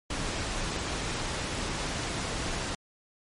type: noise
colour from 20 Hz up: pink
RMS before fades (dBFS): -32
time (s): 0.1-2.75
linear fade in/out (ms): 5
effects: low-pass 8000 Hz 12 dB/octave + MP3 48 kbps